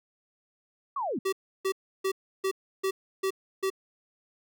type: linear sweep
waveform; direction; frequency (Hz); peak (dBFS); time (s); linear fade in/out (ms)
sine; down; 1174.7 to 185; -28; 0.96-1.19; 5
type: tone bursts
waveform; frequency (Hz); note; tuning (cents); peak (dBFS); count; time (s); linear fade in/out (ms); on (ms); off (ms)
square; 384.2; G4; -35; -26; 7; 1.25-3.702; 10; 76; 320
effects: none

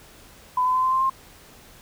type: tone with pitch steps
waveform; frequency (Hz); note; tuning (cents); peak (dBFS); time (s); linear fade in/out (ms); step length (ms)
sine; 1004 / 1015.1 / 1026.3 / 1037.6 / 1049.1 / 1060.6; B5 / B5 / C6 / C6 / C6 / C6; +28 / +47 / -34 / -15 / +4 / +23; -18; 0.57-1.098; 5; 88
effects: pink hiss -49 dBFS RMS until 1.81 s

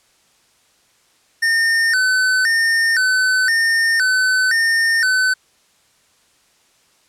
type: tone with vibrato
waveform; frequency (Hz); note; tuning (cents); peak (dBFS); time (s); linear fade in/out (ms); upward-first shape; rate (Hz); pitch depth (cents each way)
square; 1661.2; G#6; 0; -14; 1.42-5.34; 10; square; 0.97; 160
effects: white hiss -57 dBFS RMS until 7.08 s + low-pass 9000 Hz 12 dB/octave

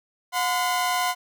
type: tone pair together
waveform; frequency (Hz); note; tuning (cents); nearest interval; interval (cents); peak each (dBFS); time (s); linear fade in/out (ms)
sawtooth; 722 / 1021.7; F#5 / C6; -43 / -42; tritone; 601; -21; 0.32-1.15; 50
effects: none

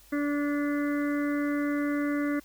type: harmonic tone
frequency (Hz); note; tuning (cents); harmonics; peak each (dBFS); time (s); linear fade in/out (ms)
290; D4; -22; 1 / 2 / 4 / 5 / 6 / 7; -26 / -36 / -40 / -40 / -42 / -41; 0.12-2.4; 10
effects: added 50 Hz sine -58 dBFS peak until 2.44 s + white hiss -57 dBFS RMS until 2.44 s

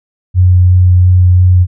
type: tone with vibrato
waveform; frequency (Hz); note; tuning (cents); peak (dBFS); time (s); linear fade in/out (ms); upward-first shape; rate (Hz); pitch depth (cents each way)
sine; 90.6; F#2; -36; -3; 0.34-1.67; 50; sine; 2.9; 10
effects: none

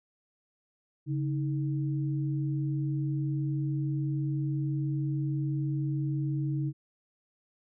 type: tone pair together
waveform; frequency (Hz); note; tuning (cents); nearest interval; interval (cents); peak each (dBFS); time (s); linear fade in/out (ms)
sine; 140.7 / 314.5; C#3 / D#4; +26 / +19; octave + major second; 1393; -28 / -35; 1.06-6.73; 50
effects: none

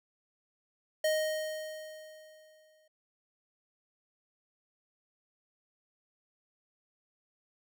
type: tone with exponential decay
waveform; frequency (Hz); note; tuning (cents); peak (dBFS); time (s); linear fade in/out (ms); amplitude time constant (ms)
square; 622.3; D#5; 0; -26; 1.04-2.88; 5; 400
effects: none

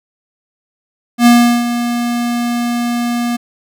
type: tone with ADSR envelope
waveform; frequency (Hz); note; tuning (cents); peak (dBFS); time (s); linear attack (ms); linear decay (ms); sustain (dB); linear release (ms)
square; 238.9; A#3; +43; -4; 1.18-3.37; 82; 370; -11; 14
effects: none

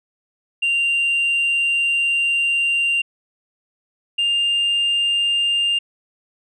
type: tone pair in turn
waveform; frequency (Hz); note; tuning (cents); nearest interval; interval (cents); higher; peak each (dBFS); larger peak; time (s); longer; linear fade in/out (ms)
sine; 2778 / 2802; F7 / F7; -10 / +5; unison; 15; second; -14; neither; 0.62-3.02 / 4.18-5.79; first; 10
effects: tanh soft clip ceiling -14 dBFS

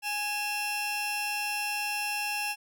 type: tone pair together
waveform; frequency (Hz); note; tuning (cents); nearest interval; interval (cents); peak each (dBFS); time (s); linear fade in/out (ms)
sawtooth; 830.6 / 2700; G#5 / E7; 0 / +41; octave + minor sixth; 2041; -30 / -28; 0.02-2.56; 50
effects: none

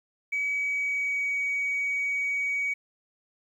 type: tone with pitch glide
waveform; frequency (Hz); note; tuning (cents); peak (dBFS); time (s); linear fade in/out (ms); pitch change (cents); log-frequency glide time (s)
sine; 2275 to 2258; C#7 to C#7; +44 to +31; -24; 0.32-2.74; 10; -13; 0.52-1.35
effects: tanh soft clip ceiling -22 dBFS + 10-bit

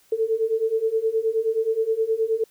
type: beating tone pair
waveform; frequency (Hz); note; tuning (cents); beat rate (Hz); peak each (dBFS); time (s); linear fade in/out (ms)
sine; 440 / 449.5; A4 / A4; 0 / +37; 9.5; -24 / -22; 0.12-2.44; 5
effects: white hiss -59 dBFS RMS until 2.5 s

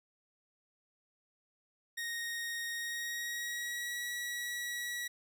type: tone with pitch glide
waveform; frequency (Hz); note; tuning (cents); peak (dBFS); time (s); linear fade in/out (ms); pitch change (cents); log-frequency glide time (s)
sawtooth; 1864.7 to 1928.2; A#6 to B6; 0 to -42; -33; 1.97-5.08; 10; +58; 2.73-4
effects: none

